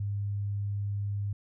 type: tone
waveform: sine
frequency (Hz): 101.3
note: G#2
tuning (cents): -43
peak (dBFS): -29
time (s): 0-1.33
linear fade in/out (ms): 5
effects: none